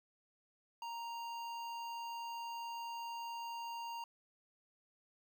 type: tone with notch filter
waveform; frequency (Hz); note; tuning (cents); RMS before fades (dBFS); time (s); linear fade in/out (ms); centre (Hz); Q
square; 932.3; A#5; 0; -44; 0.82-4.04; 2; 10000; 0.77
effects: none